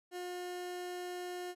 30% pulse tone, 358.1 Hz, F4, 43 cents sharp, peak -37 dBFS, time 0.11-1.55 s, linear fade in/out 50 ms, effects resampled to 32000 Hz

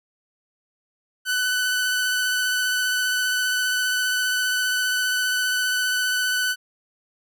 sawtooth tone with vibrato, 1500 Hz, F#6, 23 cents sharp, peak -17 dBFS, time 1.25-6.56 s, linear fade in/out 50 ms, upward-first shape sine, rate 15 Hz, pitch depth 14 cents each way, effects none

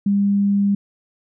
sine tone, 200.7 Hz, G3, 41 cents sharp, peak -14 dBFS, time 0.06-0.75 s, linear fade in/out 5 ms, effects none

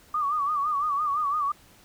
sine tone with vibrato, 1174.7 Hz, D6, in tune, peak -23 dBFS, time 0.14-1.52 s, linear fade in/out 5 ms, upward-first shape sine, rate 5.9 Hz, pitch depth 99 cents each way, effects pink hiss -55 dBFS RMS until 1.84 s

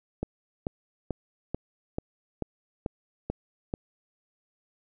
click train, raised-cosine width 2 ms, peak -16 dBFS, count 9, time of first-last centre 0.23-3.739 s, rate 2.28 Hz, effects none

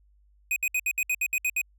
square tone bursts, 2499 Hz, D#7, 7 cents sharp, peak -24 dBFS, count 10, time 0.51-1.615 s, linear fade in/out 2 ms, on 52 ms, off 65 ms, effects added 50 Hz sine -58 dBFS peak until 1.78 s

